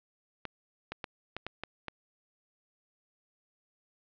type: clicks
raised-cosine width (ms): 0.3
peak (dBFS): -20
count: 7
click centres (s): 0.453 / 0.92 / 1.042 / 1.366 / 1.466 / 1.636 / 1.883
effects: low-pass 4000 Hz 12 dB/octave